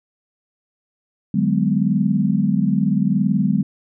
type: chord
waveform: sine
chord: G# half-diminished seventh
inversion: second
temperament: just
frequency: 149.51 / 186.89 / 207.7 / 249.2 Hz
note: D3 / F#3 / G#3 / B3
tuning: +31 / +18 / 0 / +16 cents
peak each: -23 / -19 / -19 / -23 dBFS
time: 1.34-3.63 s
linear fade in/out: 5 ms
effects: none